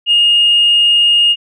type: tone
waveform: sine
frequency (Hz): 2847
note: F7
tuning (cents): +33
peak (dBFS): -6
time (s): 0.06-1.36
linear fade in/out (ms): 50
effects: tanh soft clip ceiling -2 dBFS